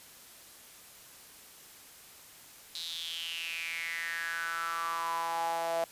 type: tone with high-pass filter sweep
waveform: sawtooth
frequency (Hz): 166.7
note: E3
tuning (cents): +20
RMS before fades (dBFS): -35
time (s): 2.75-5.84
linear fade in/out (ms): 0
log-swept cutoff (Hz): 4000 to 660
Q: 7.1
effects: white hiss -53 dBFS RMS until 5.91 s + resampled to 32000 Hz